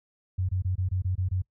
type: tone bursts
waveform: sine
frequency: 92.5 Hz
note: F#2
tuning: in tune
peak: -24 dBFS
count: 8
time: 0.38-1.421 s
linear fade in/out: 10 ms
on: 110 ms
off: 23 ms
effects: noise-tail reverb RT60 0.1 s tail -23 dB re dry